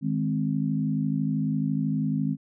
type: chord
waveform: sine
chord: Ab major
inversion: second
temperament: equal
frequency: 155.56 / 207.7 / 261.6 Hz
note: Eb3 / Ab3 / C4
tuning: 0 / 0 / 0 cents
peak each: -27 / -28 / -28 dBFS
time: 0.01-2.37 s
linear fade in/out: 50 ms
effects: none